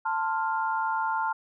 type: chord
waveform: sine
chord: F major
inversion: first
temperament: equal with one note detuned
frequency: 887.1 / 1046.5 / 1396.9 Hz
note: A5 / C6 / F6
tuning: +14 / 0 / 0 cents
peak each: -27 / -32 / -31 dBFS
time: 0.05-1.33 s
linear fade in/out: 10 ms
effects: none